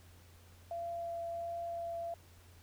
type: tone with vibrato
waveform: sine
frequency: 680 Hz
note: F5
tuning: 46 cents flat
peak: -37 dBFS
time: 0.71-2.14 s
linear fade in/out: 2 ms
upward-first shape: triangle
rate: 1.4 Hz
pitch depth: 9 cents each way
effects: added 87 Hz sine -58 dBFS peak until 2.62 s + pink hiss -63 dBFS RMS until 2.62 s